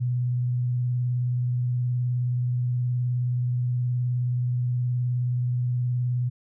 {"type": "tone with vibrato", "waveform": "sine", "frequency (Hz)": 123.47, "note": "B2", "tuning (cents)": 0, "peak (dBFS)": -22, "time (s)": [0, 6.3], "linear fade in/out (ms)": 20, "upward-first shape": "sine", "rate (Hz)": 19, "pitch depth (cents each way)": 23, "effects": []}